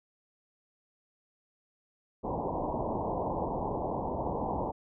white low-pass noise, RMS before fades -33 dBFS, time 2.23-4.72 s, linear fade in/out 20 ms, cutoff 1000 Hz, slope 96 dB/octave, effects none

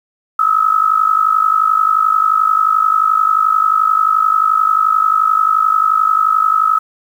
sine tone with amplitude modulation, 1289 Hz, E6, 39 cents flat, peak -6 dBFS, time 0.39-6.79 s, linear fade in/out 5 ms, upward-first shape sine, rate 51.4 Hz, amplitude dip 80%, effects 7-bit

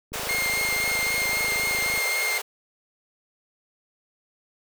click train, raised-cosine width 3 ms, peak -27 dBFS, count 50, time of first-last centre 0.12-1.976 s, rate 26.4 Hz
pink high-pass noise, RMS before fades -31 dBFS, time 0.13-2.42 s, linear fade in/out 10 ms, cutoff 390 Hz, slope 96 dB/octave
40% pulse tone with vibrato, 2126 Hz, C7, 27 cents sharp, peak -23 dBFS, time 0.29-2.38 s, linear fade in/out 2 ms, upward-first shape triangle, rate 3.8 Hz, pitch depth 17 cents each way
effects none

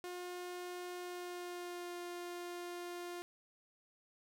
sawtooth tone with pitch glide, 357.3 to 351.2 Hz, F4 to F4, +40 to +10 cents, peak -39 dBFS, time 0.04-3.22 s, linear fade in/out 0 ms, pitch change -30 cents, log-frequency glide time 0.98-1.97 s, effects none

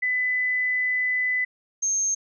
sine tone pair in turn, 2003 / 6400 Hz, B6 / G8, +24 / +35 cents, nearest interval octave + minor sixth, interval 2011 cents, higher second, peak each -21 dBFS, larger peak neither, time 0.02-1.45 / 1.82-2.15 s, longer first, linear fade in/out 10 ms, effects none

